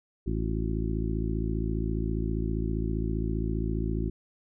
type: harmonic tone with a mistuned harmonic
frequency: 55 Hz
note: A1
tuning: in tune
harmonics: 1 / 2 / 3 / 4 / 5 / 6 / 7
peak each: -30 / -33 / -35 / -36 / -37 / -38 / -38 dBFS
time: 0.26-4.1 s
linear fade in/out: 10 ms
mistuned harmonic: 7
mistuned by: -90 cents
effects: none